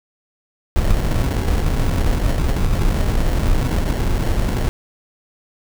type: noise with sample-and-hold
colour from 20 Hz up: brown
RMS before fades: -17 dBFS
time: 0.76-4.69 s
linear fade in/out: 0 ms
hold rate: 1225 Hz
effects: none